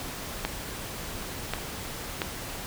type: clicks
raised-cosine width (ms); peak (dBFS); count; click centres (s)
0.3; -11; 3; 0.45 / 1.536 / 2.218
effects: pink hiss -37 dBFS RMS until 2.66 s